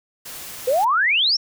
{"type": "noise", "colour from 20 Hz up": "white", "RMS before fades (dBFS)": -35, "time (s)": [0.25, 0.85], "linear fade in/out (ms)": 10}
{"type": "exponential sweep", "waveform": "sine", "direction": "up", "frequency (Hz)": [479.6, 5650], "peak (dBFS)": -15, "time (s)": [0.67, 1.37], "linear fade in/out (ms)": 10}
{"effects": []}